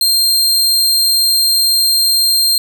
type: tone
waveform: sawtooth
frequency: 4186 Hz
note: C8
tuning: in tune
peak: -7 dBFS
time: 0.01-2.58 s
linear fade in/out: 2 ms
effects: none